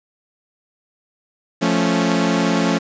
sawtooth chord, F augmented, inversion none, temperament equal, 174.61 / 220 / 277.2 Hz, F3 / A3 / C#4, 0 / 0 / 0 cents, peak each -16 dBFS, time 1.61-2.79 s, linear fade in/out 20 ms, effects resampled to 16000 Hz + 7-bit

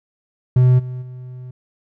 triangle tone with level steps, 126.3 Hz, B2, 39 cents sharp, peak -7 / -23 / -29 dBFS, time 0.56-1.51 s, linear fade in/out 5 ms, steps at 0.78 / 1.01 s, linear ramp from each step 20 ms, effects none

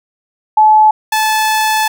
sine / sawtooth tone pair in turn, 861 / 868.5 Hz, A5 / A5, -38 / -23 cents, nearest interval unison, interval 15 cents, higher second, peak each -4 / -7 dBFS, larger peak first, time 0.57-0.91 / 1.12-1.88 s, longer second, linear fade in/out 5 ms, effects none

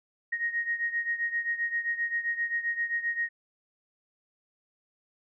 sine beating tone pair, 1869 / 1876.6 Hz, A#6 / A#6, +4 / +11 cents, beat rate 7.6 Hz, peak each -29 / -33 dBFS, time 0.32-3.29 s, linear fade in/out 10 ms, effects none

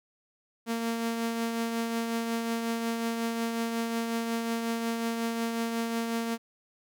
sawtooth tone with tremolo, 230 Hz, A#3, 23 cents flat, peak -23 dBFS, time 0.66-6.38 s, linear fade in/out 50 ms, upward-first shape triangle, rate 5.5 Hz, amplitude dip 40%, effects none

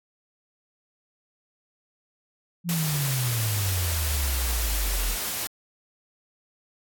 sine exponential sweep, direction down, 176.4 to 39.97 Hz, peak -24 dBFS, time 2.64-5.17 s, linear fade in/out 50 ms
white noise, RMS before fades -30 dBFS, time 2.69-5.47 s, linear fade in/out 0 ms
effects AAC 64 kbps

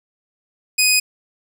15% pulse tone, 2500 Hz, D#7, 8 cents sharp, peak -6 dBFS, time 0.78-1 s, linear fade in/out 10 ms, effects none

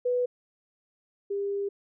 sine tone pair in turn, 493.9 / 400.6 Hz, B4 / G4, 0 / +38 cents, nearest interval major third, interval 362 cents, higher first, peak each -23 / -27 dBFS, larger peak first, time 0.05-0.26 / 1.3-1.69 s, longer second, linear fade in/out 10 ms, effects none

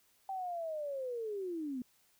sine linear sweep, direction down, 781 to 241.1 Hz, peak -36 dBFS, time 0.29-1.82 s, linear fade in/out 2 ms, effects white hiss -70 dBFS RMS until 2.19 s

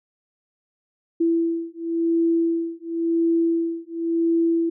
sine beating tone pair, 332.5 / 333.44 Hz, E4 / E4, +15 / +20 cents, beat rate 0.94 Hz, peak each -22 dBFS, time 1.2-4.7 s, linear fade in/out 10 ms, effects none

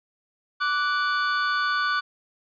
45% pulse tone pair together, 1165.6 / 1480 Hz, D6 / F#6, -13 / 0 cents, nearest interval major third, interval 413 cents, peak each -25 / -24 dBFS, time 0.6-2.01 s, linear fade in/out 20 ms, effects resampled to 11025 Hz

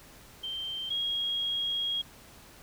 sine tone pair in turn, 3136 / 3281 Hz, G7 / G#7, 0 / -22 cents, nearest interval minor second, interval 78 cents, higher second, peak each -33 / -28 dBFS, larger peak second, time 0.43-0.9 / 0.9-2.02 s, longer second, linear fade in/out 10 ms, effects pink hiss -53 dBFS RMS until 2.62 s

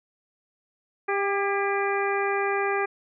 harmonic tone with a mistuned harmonic, 397.7 Hz, G4, 25 cents sharp, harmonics 1 / 2 / 3 / 4 / 5 / 6, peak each -26 / -29 / -31 / -32 / -33 / -34 dBFS, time 1.08-2.86 s, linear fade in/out 10 ms, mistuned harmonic 4, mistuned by +39 cents, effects none

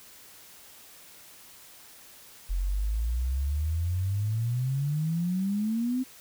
sine exponential sweep, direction up, 42.9 to 261.6 Hz, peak -25 dBFS, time 2.49-6.04 s, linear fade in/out 20 ms, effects white hiss -51 dBFS RMS until 6.2 s

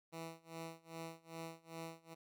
10% pulse tone with tremolo, 164.1 Hz, E3, 8 cents flat, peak -36 dBFS, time 0.12-2.15 s, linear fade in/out 20 ms, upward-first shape sine, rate 2.5 Hz, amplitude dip 95%, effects none

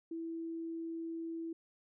sine tone, 329.6 Hz, E4, in tune, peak -38 dBFS, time 0.11-1.53 s, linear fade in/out 5 ms, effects none

